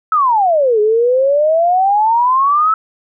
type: exponential two-way sweep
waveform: sine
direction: down then up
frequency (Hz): 1318.5 to 415.3 to 1318.5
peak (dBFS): -9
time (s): 0.12-2.74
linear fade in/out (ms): 2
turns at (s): 0.8
effects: none